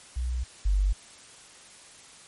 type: tone pair in turn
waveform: sine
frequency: 61.74 / 48.63 Hz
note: B1 / G1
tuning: 0 / -13 cents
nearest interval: major third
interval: 413 cents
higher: first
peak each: -26 / -20 dBFS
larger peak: second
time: 0.16-0.44 / 0.65-0.93 s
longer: neither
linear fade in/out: 10 ms
effects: white hiss -50 dBFS RMS until 2.27 s + MP3 48 kbps